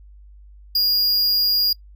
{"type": "tone", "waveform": "square", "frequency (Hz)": 4847, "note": "D#8", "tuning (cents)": -46, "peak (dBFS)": -16, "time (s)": [0.75, 1.73], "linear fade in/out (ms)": 5, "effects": ["noise-tail reverb RT60 0.1 s tail -25 dB re dry", "added 50 Hz sine -42 dBFS peak until 1.95 s"]}